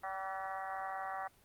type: harmonic tone with a mistuned harmonic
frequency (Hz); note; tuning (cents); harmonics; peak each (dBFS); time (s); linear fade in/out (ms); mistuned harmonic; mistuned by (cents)
192; G3; -36; 3 / 4 / 5 / 6 / 7 / 8 / 9 / 10; -49 / -40 / -50 / -44 / -50 / -49 / -51 / -49; 0.03-1.28; 10; 8; -37
effects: pink hiss -66 dBFS RMS until 1.44 s + Opus 32 kbps